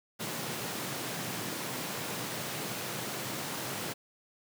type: high-pass noise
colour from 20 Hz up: pink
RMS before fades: -37 dBFS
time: 0.19-3.94 s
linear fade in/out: 20 ms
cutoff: 110 Hz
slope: 48 dB/octave
effects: none